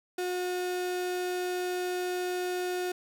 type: tone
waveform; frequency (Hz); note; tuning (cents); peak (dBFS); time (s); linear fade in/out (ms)
35% pulse; 361.4; F#4; -41; -28; 0.18-2.92; 5
effects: none